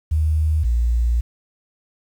sine tone pair in turn, 77.78 / 58.71 Hz, D#2 / A#1, 0 / +13 cents, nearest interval perfect fourth, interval 487 cents, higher first, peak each -15 dBFS, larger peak neither, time 0.11-0.64 / 0.64-1.21 s, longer second, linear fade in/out 10 ms, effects 8-bit

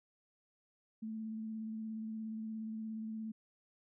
sine tone with vibrato, 220 Hz, A3, in tune, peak -39 dBFS, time 1.02-3.32 s, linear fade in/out 10 ms, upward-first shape square, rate 17 Hz, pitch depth 15 cents each way, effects none

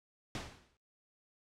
pink noise with exponential decay, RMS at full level -38 dBFS, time 0.35-0.77 s, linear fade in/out 1 ms, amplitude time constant 90 ms, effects noise-tail reverb RT60 0.3 s tail -24 dB re dry + low-pass 6000 Hz 12 dB/octave

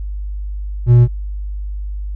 sine tone with hard clipping, 120.8 Hz, B2, 38 cents flat, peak -6 dBFS, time 0.86-1.08 s, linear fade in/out 50 ms, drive 3 dB, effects added 50 Hz sine -21 dBFS peak until 2.15 s

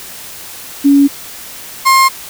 sine / 35% pulse tone pair in turn, 281.1 / 1063.6 Hz, C#4 / C6, +24 / +28 cents, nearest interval octave + major seventh, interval 2304 cents, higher second, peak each -4 dBFS, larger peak neither, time 0.84-1.08 / 1.85-2.09 s, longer neither, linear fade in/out 20 ms, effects white hiss -30 dBFS RMS until 2.29 s

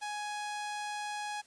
sawtooth tone, 834 Hz, G#5, 7 cents sharp, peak -32 dBFS, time 0.01-1.42 s, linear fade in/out 20 ms, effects white hiss -62 dBFS RMS until 1.46 s + resampled to 22050 Hz

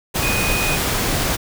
sine tone in noise, 2489 Hz, D#7, in tune, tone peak -22 dBFS, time 0.22-0.77 s, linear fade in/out 20 ms, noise pink, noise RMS -20 dBFS, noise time 0.14-1.37 s, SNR -5 dB, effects none

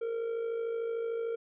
triangle tone with amplitude modulation, 460 Hz, A#4, 23 cents flat, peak -27 dBFS, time 0.01-1.36 s, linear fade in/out 10 ms, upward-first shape sine, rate 53.4 Hz, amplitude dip 50%, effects resampled to 8000 Hz

